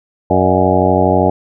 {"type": "harmonic tone with a mistuned harmonic", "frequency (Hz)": 92.5, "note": "F#2", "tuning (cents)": 0, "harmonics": [1, 2, 3, 4, 5, 6, 7, 8, 9], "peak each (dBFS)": [-18, -18, -18, -18, -18, -18, -18, -18, -18], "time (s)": [0.3, 1.3], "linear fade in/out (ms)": 5, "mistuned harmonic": 6, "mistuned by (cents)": 89, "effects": []}